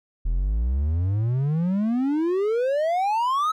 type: exponential sweep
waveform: triangle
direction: up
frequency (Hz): 39.16 to 1307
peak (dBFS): -18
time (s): 0.25-3.52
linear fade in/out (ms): 10
effects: none